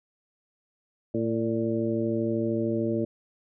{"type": "harmonic tone with a mistuned harmonic", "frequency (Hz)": 113.1, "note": "A2", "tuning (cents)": 48, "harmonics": [1, 2, 3, 4, 5], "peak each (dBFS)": [-33, -29, -28, -33, -33], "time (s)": [1.14, 3.05], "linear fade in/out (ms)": 5, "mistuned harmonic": 5, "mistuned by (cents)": 42, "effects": []}